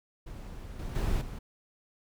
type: noise with level steps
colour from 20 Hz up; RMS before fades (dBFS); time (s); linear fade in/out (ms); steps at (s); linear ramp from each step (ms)
brown; -42 / -37 / -29 / -39; 0.26-1.39; 10; 0.79 / 0.95 / 1.21; 5
effects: none